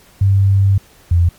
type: tone pair in turn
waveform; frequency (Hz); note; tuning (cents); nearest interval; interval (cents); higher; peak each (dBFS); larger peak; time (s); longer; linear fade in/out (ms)
sine; 98 / 86.04; G2 / F2; 0 / -25; major second; 225; first; -8; neither; 0.21-0.78 / 1.11-1.29; first; 5
effects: pink hiss -47 dBFS RMS until 1.38 s + MP3 96 kbps